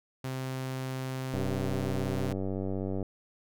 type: tone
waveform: sawtooth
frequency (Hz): 130.81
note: C3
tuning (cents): 0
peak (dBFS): -29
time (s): 0.24-2.33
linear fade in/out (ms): 5
type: click train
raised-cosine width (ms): 2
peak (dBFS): -21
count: 163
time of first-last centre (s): 1.34-3.027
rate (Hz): 96
effects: none